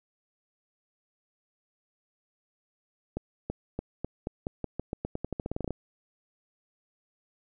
accelerating click train, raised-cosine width 2 ms, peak -18 dBFS, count 21, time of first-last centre 3.17-5.707 s, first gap 330 ms, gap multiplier 0.88, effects none

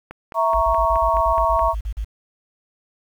click train, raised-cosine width 0.5 ms, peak -19 dBFS, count 8, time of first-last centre 0.11-1.593 s, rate 4.72 Hz
sine chord, A# diminished, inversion second, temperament equal, 659.3 / 932.3 / 1108.7 Hz, E5 / A#5 / C#6, 0 / 0 / 0 cents, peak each -20 dBFS, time 0.34-1.75 s, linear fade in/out 50 ms
sine tone bursts, 53.1 Hz, G#1, 39 cents sharp, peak -22 dBFS, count 13, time 0.54-2.047 s, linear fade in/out 10 ms, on 79 ms, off 40 ms
effects 8-bit

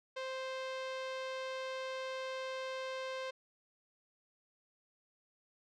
sawtooth tone with low-pass filter, 523.3 Hz, C5, in tune, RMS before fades -41 dBFS, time 0.16-3.31 s, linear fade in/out 10 ms, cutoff 4100 Hz, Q 1.1, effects none

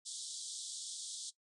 white band-pass noise, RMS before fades -45 dBFS, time 0.05-1.31 s, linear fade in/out 20 ms, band 3300 to 9300 Hz, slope 96 dB/octave, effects noise-tail reverb RT60 0.1 s tail -17 dB re dry

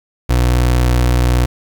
30% pulse tone, 61.2 Hz, B1, 15 cents flat, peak -8 dBFS, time 0.29-1.46 s, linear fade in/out 10 ms, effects 7-bit

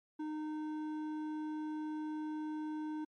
sine tone with hard clipping, 307.3 Hz, D#4, 21 cents flat, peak -39 dBFS, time 0.19-3.05 s, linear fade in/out 10 ms, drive 8 dB, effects MP3 48 kbps

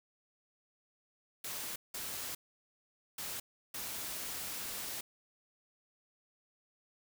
white noise bursts at uneven times, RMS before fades -41 dBFS, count 4, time 1.44-1.76 / 1.94-2.35 / 3.18-3.4 / 3.74-5.01 s, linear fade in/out 5 ms, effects none

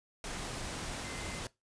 sine tone in noise, 2067 Hz, C7, 22 cents flat, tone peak -48 dBFS, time 1.04-1.4 s, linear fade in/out 2 ms, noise pink, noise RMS -40 dBFS, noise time 0.24-1.47 s, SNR -11 dB, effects noise-tail reverb RT60 0.2 s tail -20 dB re dry + resampled to 22050 Hz

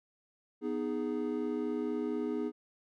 triangle chord, G# minor, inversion first, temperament equal, 246.9 / 311.1 / 415.3 Hz, B3 / D#4 / G#4, 0 / 0 / 0 cents, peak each -34 dBFS, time 0.61-2.52 s, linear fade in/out 50 ms, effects none

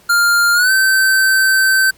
square tone with pitch glide, 1400 to 1544.5 Hz, F6 to G6, +4 to -26 cents, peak -10 dBFS, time 0.09-1.91 s, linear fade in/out 10 ms, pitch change +170 cents, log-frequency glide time 0.54-0.71 s, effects pink hiss -48 dBFS RMS until 1.97 s + MP3 96 kbps

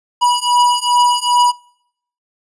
square beating tone pair, 972 / 974.5 Hz, B5 / B5, -28 / -23 cents, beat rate 2.5 Hz, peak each -15 dBFS, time 0.21-1.52 s, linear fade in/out 20 ms, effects noise-tail reverb RT60 0.7 s tail -25 dB re dry + resampled to 24000 Hz

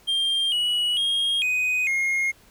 triangle tone with pitch steps, 3191 / 2926 / 3251 / 2499 / 2144 Hz, G7 / F#7 / G#7 / D#7 / C7, +30 / -20 / -38 / +7 / +42 cents, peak -19 dBFS, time 0.07-2.32 s, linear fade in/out 20 ms, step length 450 ms, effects pink hiss -55 dBFS RMS until 2.5 s

